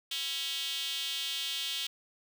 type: tone with high-pass filter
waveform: square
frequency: 150 Hz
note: D3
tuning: 37 cents sharp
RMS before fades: -35 dBFS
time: 0.11-1.87 s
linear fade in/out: 5 ms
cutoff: 3300 Hz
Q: 4.1
effects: none